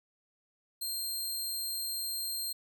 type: tone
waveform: 15% pulse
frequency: 4186 Hz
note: C8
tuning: in tune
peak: -27 dBFS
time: 0.81-2.53 s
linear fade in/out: 10 ms
effects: none